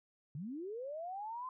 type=linear sweep; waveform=sine; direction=up; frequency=129.7 to 1046.5 Hz; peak=-40 dBFS; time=0.35-1.49 s; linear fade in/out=2 ms; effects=none